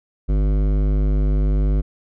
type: tone with hard clipping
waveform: sine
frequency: 50.4 Hz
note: G1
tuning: 49 cents sharp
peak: -17 dBFS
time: 0.28-1.82 s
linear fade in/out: 20 ms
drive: 15 dB
effects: none